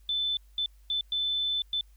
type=tone bursts at uneven times; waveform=sine; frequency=3520 Hz; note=A7; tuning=in tune; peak=-26 dBFS; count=5; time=0.09-0.37 / 0.58-0.66 / 0.9-1.01 / 1.12-1.62 / 1.73-1.81 s; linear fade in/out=2 ms; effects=added 50 Hz sine -53 dBFS peak until 1.96 s + white hiss -69 dBFS RMS until 1.96 s